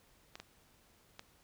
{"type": "clicks", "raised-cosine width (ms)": 0.2, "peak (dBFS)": -28, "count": 3, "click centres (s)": [0.355, 0.4, 1.194], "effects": ["pink hiss -67 dBFS RMS until 1.43 s"]}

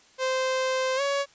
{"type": "tone with pitch glide", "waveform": "sawtooth", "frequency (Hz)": [520, 560.6], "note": ["C5", "C#5"], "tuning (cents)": [-11, 19], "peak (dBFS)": -20, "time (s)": [0.18, 1.26], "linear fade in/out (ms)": 50, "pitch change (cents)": 130, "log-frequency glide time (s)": [0.96, 1.01], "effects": ["white hiss -57 dBFS RMS until 1.34 s", "resampled to 16000 Hz"]}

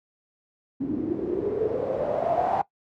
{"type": "noise with low-pass filter sweep", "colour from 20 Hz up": "white", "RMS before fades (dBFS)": -26, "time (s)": [0.8, 2.62], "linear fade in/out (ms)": 10, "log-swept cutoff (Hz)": [270, 810], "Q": 8.9, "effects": ["noise-tail reverb RT60 0.1 s tail -18 dB re dry", "high-pass 80 Hz 12 dB/octave"]}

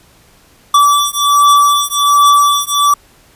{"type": "beating tone pair", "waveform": "square", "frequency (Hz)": [1156, 1157.3], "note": ["D6", "D6"], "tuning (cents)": [-28, -26], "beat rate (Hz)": 1.3, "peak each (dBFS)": -11, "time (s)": [0.74, 2.94], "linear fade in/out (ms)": 5, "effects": ["pink hiss -47 dBFS RMS until 3.35 s", "resampled to 32000 Hz"]}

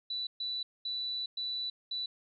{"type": "tone bursts at uneven times", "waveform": "sine", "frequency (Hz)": 3965, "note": "B7", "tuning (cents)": 6, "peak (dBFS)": -33, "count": 5, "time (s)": [[0.1, 0.27], [0.4, 0.63], [0.85, 1.26], [1.37, 1.7], [1.91, 2.06]], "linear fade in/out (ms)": 5, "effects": []}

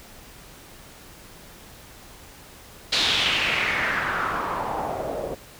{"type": "noise with low-pass filter sweep", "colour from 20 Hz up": "white", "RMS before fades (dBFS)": -25, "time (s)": [2.92, 5.35], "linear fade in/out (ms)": 10, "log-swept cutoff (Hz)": [4200, 510], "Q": 3.3, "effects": ["pink hiss -46 dBFS RMS until 5.59 s"]}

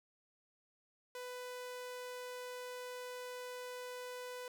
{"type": "tone", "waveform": "sawtooth", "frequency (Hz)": 497.7, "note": "B4", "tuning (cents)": 13, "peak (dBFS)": -40, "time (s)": [1.15, 4.48], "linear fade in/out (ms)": 2, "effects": []}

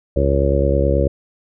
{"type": "harmonic tone", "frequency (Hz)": 69.3, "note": "C#2", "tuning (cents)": 0, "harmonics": [1, 2, 3, 4, 5, 6, 7, 8], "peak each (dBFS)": [-17, -22, -27, -26, -23, -26, -22, -20], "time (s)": [0.16, 1.08], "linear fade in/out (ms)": 5, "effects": []}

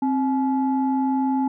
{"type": "tone pair together", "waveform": "sine", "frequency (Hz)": [263.8, 853.1], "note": ["C4", "G#5"], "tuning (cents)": [14, 46], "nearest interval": "octave + minor sixth", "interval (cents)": 2032, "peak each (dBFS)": [-19, -24], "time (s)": [0.02, 1.48], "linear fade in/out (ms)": 5, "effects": ["tanh soft clip ceiling -12 dBFS"]}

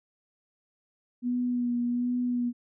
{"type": "tone with vibrato", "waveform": "sine", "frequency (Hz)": 243.7, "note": "B3", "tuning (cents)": -23, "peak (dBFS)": -25, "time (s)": [1.22, 2.53], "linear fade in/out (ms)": 50, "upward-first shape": "sine", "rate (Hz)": 1.3, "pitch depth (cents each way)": 22, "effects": []}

